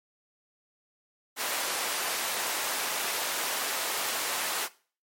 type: high-pass noise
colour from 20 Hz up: pink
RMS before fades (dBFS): -31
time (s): 1.36-4.69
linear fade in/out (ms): 50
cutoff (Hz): 630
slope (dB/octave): 12
effects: noise-tail reverb RT60 0.4 s tail -19 dB re dry + MP3 64 kbps